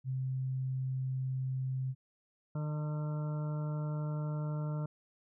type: tone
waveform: sine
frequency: 130.81 Hz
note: C3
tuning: in tune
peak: -32 dBFS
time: 0.04-1.95 s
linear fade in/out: 50 ms
type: harmonic tone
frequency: 151 Hz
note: D3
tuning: 48 cents sharp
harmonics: 1 / 2 / 3 / 4 / 6 / 7 / 8 / 9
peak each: -33 / -48 / -51 / -47 / -53 / -58 / -59 / -53 dBFS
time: 2.55-4.86 s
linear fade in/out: 5 ms
effects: none